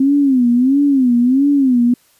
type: tone with vibrato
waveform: sine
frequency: 261.6 Hz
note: C4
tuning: in tune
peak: -9 dBFS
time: 0-1.94 s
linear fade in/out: 5 ms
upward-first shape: sine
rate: 1.5 Hz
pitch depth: 160 cents each way
effects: white hiss -54 dBFS RMS until 2.19 s + resampled to 32000 Hz